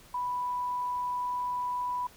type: tone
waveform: sine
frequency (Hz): 987.8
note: B5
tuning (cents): 0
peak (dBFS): -29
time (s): 0.14-2.07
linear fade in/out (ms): 5
effects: pink hiss -55 dBFS RMS until 2.16 s